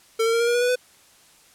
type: tone with pitch steps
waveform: square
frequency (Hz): 449.5 / 456.3 / 463.2 / 470.2 / 477.3 / 484.6 / 491.9 / 499.3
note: A4 / A#4 / A#4 / A#4 / A#4 / B4 / B4 / B4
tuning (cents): +37 / -37 / -11 / +15 / +41 / -33 / -7 / +19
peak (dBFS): -19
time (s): 0.19-0.758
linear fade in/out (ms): 10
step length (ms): 71
effects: white hiss -54 dBFS RMS until 1.54 s + low-pass 11000 Hz 12 dB/octave